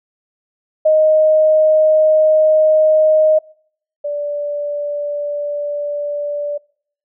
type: tone pair in turn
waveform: sine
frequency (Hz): 622 / 583.5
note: D#5 / D5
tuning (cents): -1 / -11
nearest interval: minor second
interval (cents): 110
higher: first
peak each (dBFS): -8 / -18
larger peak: first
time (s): 0.85-3.39 / 4.04-6.58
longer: neither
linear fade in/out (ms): 10
effects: noise-tail reverb RT60 0.6 s tail -25 dB re dry